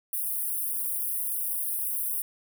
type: high-pass noise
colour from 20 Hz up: white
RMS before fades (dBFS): -30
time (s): 0.13-2.22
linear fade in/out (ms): 2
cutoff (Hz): 9200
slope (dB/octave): 96
effects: none